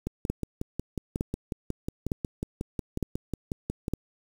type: two click trains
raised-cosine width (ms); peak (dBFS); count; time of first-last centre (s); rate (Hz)
3; -17 / -14; 22 / 5; 0.07-3.881 / 0.3-3.936; 5.51 / 1.1
effects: 7-bit